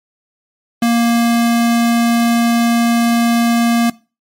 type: tone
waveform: square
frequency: 234 Hz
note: A#3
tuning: 7 cents sharp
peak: -11 dBFS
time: 0.82-3.9 s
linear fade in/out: 5 ms
effects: noise-tail reverb RT60 0.3 s tail -20 dB re dry + MP3 64 kbps